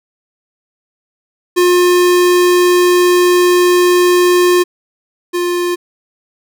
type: tone pair in turn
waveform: square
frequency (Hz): 356.5 / 352.4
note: F4 / F4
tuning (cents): +36 / +16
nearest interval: unison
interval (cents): 20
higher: first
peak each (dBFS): -8 / -14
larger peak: first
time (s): 1.56-4.64 / 5.33-5.76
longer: first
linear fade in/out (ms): 20
effects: none